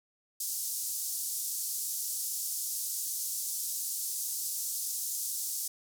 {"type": "band-pass noise", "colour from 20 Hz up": "white", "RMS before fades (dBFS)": -35, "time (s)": [0.4, 5.68], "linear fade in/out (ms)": 5, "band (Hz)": [5400, 14000], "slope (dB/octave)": 24, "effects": []}